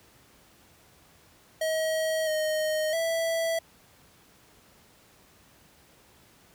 square tone with pitch steps, 636 / 621 / 659 Hz, D#5 / D#5 / E5, +38 / -3 / -1 cents, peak -26 dBFS, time 1.61-3.59 s, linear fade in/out 5 ms, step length 660 ms, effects pink hiss -58 dBFS RMS until 6.54 s + high-pass 60 Hz 12 dB/octave

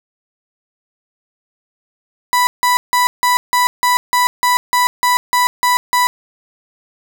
35% pulse tone bursts, 987.8 Hz, B5, in tune, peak -9 dBFS, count 13, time 2.33-6.07 s, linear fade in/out 0 ms, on 140 ms, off 160 ms, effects none

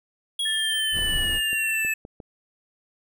square exponential sweep, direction down, 3322 to 2600 Hz, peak -24 dBFS, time 0.39-1.94 s, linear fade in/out 5 ms
sine tone, 1759 Hz, A6, 1 cent flat, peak -28 dBFS, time 0.45-1.94 s, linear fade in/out 10 ms
brown noise, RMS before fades -30 dBFS, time 0.92-1.41 s, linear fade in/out 50 ms
clicks, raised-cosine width 2 ms, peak -26 dBFS, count 5, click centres 0.989 / 1.53 / 1.849 / 2.051 / 2.202 s
effects none

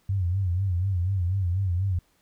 sine tone with vibrato, 92.5 Hz, F#2, in tune, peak -22 dBFS, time 0.09-1.99 s, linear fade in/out 5 ms, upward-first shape sine, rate 4.1 Hz, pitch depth 120 cents each way, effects pink hiss -66 dBFS RMS until 2.21 s

